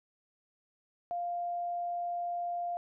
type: tone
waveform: sine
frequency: 698.5 Hz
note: F5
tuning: in tune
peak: -32 dBFS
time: 1.11-2.77 s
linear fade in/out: 0 ms
effects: none